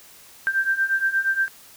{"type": "beating tone pair", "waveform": "sine", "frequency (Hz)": [1568, 1576.5], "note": ["G6", "G6"], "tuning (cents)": [0, 9], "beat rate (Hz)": 8.5, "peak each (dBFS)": [-24, -21], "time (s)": [0.47, 1.48], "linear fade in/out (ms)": 0, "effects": ["white hiss -48 dBFS RMS until 1.76 s"]}